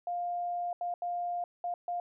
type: tone bursts at uneven times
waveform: sine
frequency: 703 Hz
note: F5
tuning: 11 cents sharp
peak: -31 dBFS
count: 5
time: 0.07-0.73 / 0.81-0.94 / 1.02-1.44 / 1.64-1.74 / 1.88-2 s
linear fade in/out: 2 ms
effects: none